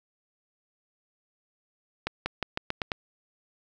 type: accelerating click train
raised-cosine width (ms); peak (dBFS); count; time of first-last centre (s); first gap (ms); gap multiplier
0.3; -12; 7; 2.07-2.918; 190; 0.88
effects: none